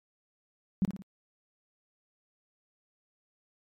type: tone with echo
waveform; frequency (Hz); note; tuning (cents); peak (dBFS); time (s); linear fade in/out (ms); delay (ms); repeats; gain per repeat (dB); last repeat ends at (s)
sine; 192.2; G3; -34; -22; 0.82-0.85; 0; 57; 3; -7; 1.021
effects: MP3 64 kbps